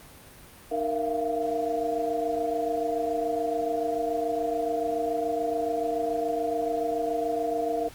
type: tone cluster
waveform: sine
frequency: 305.7 / 465.6 / 672 / 699 Hz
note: D#4 / A#4 / E5 / F5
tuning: -30 / -2 / +33 / +1 cents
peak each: -34 / -29 / -30 / -31 dBFS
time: 0.71-7.89 s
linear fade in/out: 10 ms
effects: pink hiss -49 dBFS RMS until 7.94 s + Opus 32 kbps